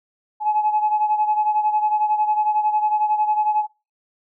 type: beating tone pair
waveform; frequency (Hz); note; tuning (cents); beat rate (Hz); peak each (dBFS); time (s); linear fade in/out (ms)
sine; 848 / 859; G#5 / A5; +36 / -42; 11; -17 / -23; 0.4-3.67; 50
effects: noise-tail reverb RT60 0.3 s tail -24 dB re dry + tanh soft clip ceiling -10 dBFS